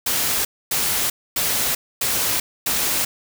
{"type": "noise bursts", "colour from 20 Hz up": "white", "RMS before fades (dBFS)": -21, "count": 5, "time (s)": [0.06, 3.05], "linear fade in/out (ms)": 5, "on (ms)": 390, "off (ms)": 260, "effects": []}